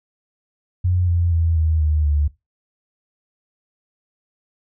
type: tone with pitch steps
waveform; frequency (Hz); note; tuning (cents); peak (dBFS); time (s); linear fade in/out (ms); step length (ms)
sine; 89.7 / 86.2 / 82.83 / 79.59 / 76.48 / 73.49; F2 / F2 / E2 / D#2 / D#2 / D2; +47 / -22 / +9 / +40 / -29 / +2; -15; 0.84-2.28; 10; 240
effects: noise-tail reverb RT60 0.2 s tail -18 dB re dry